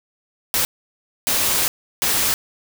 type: noise bursts at uneven times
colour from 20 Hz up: white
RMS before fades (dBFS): -19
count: 3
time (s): 0.54-0.65 / 1.27-1.68 / 2.02-2.34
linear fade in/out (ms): 0
effects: none